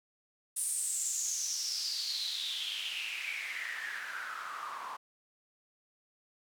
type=noise with band-pass filter sweep; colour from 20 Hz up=white; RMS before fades=-37 dBFS; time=0.56-4.97 s; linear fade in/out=10 ms; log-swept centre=9500 to 1000 Hz; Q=7.3; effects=none